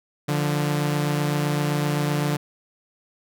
sawtooth tone pair together, 146.83 / 174.61 Hz, D3 / F3, 0 / 0 cents, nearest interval minor third, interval 300 cents, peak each -18 / -24 dBFS, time 0.28-2.37 s, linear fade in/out 10 ms, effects none

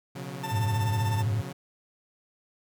sawtooth chord, B suspended second, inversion none, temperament equal with one note detuned, 123.47 / 138.59 / 181.19 Hz, B2 / C#3 / F#3, 0 / 0 / -36 cents, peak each -39 / -34 / -36 dBFS, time 0.15-1.53 s, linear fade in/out 10 ms
40% pulse tone with tremolo, 891 Hz, A5, 22 cents sharp, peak -29 dBFS, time 0.43-1.23 s, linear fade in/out 10 ms, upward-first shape sine, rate 16 Hz, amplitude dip 60%
sine tone with vibrato, 106.8 Hz, G#2, 49 cents sharp, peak -24 dBFS, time 0.51-1.42 s, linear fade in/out 20 ms, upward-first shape sine, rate 12 Hz, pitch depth 130 cents each way
effects none

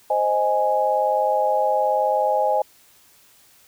sine chord, Ab major, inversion first, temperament equal, 523.3 / 622.3 / 830.6 Hz, C5 / Eb5 / Ab5, 0 / 0 / 0 cents, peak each -23 / -22 / -20 dBFS, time 0.1-2.62 s, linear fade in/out 5 ms, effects white hiss -54 dBFS RMS until 3.67 s

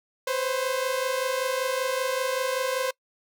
sawtooth tone pair together, 507.8 / 533 Hz, B4 / C5, +48 / +32 cents, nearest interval minor second, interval 84 cents, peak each -24 dBFS, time 0.27-2.91 s, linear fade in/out 5 ms, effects noise-tail reverb RT60 0.1 s tail -24 dB re dry

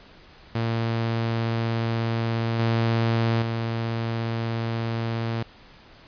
sawtooth tone with level steps, 114.6 Hz, A#2, 29 cents flat, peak -19 / -16 / -21 dBFS, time 0.55-5.43 s, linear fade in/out 5 ms, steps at 2.59 / 3.42 s, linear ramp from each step 5 ms, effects pink hiss -50 dBFS RMS until 6.07 s + resampled to 11025 Hz

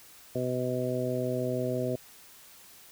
harmonic tone, 126.1 Hz, B2, 36 cents sharp, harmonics 1 / 2 / 3 / 4 / 5, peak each -34 / -34 / -34 / -34 / -34 dBFS, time 0.35-1.96 s, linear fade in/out 5 ms, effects white hiss -53 dBFS RMS until 2.91 s

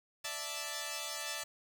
5% pulse chord, D suspended second, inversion none, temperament equal, 587.3 / 659.3 / 880 Hz, D5 / E5 / A5, 0 / 0 / 0 cents, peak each -31 dBFS, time 0.24-1.44 s, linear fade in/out 10 ms, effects 9-bit

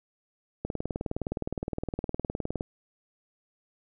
click train, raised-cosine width 2 ms, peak -17 dBFS, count 39, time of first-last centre 0.65-2.609 s, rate 19.4 Hz, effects none

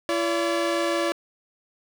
sawtooth tone pair together, 338.5 / 573 Hz, E4 / D5, +46 / -43 cents, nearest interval major sixth, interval 911 cents, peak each -21 dBFS, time 0.09-1.12 s, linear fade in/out 0 ms, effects low-pass 6000 Hz 12 dB/octave + 7-bit

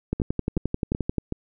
two click trains, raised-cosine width 3 ms, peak -14 / -11 dBFS, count 4 / 13, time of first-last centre 0.2-1.324 / 0.13-1.183 s, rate 2.67 / 11.4 Hz, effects none

